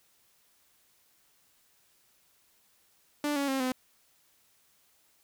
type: tone with pitch steps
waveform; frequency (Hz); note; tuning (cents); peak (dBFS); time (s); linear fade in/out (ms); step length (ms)
sawtooth; 293.7 / 280.4 / 267.8 / 255.7; D4 / C#4 / C4 / C4; 0 / +20 / +40 / -40; -24; 3.24-3.72; 2; 120
effects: white hiss -67 dBFS RMS until 5.23 s